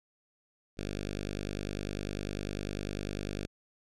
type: tone with notch filter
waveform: 5% pulse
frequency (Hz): 50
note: G1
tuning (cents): +35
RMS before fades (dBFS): -37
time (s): 0.77-3.47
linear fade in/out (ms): 20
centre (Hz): 960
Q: 0.59
effects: low-pass 7000 Hz 12 dB/octave